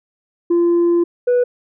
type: tone pair in turn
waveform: sine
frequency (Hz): 343.9 / 491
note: F4 / B4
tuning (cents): -27 / -10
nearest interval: tritone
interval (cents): 617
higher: second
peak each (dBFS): -9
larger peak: neither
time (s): 0.5-1.04 / 1.27-1.44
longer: first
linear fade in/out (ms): 10
effects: tanh soft clip ceiling -10 dBFS